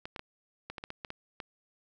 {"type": "clicks", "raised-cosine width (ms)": 0.3, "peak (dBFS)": -23, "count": 10, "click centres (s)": [0.055, 0.162, 0.194, 0.7, 0.782, 0.839, 0.904, 1.048, 1.104, 1.402], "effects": []}